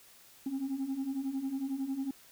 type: beating tone pair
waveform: sine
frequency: 262.2 / 273.2 Hz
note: C4 / C#4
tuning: +4 / -25 cents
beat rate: 11 Hz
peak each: -36 / -32 dBFS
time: 0.46-2.11 s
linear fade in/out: 5 ms
effects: tanh soft clip ceiling -29 dBFS + white hiss -58 dBFS RMS until 2.31 s